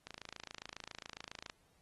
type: click train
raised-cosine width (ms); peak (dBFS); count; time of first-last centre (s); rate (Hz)
0.2; -28; 40; 0.07-1.499; 27.3
effects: pink hiss -73 dBFS RMS until 1.81 s + AAC 32 kbps